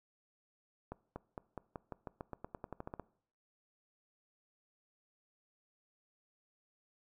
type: accelerating click train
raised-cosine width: 1 ms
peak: -28 dBFS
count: 17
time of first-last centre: 0.92-2.997 s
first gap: 240 ms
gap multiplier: 0.91
effects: noise-tail reverb RT60 0.6 s tail -21 dB re dry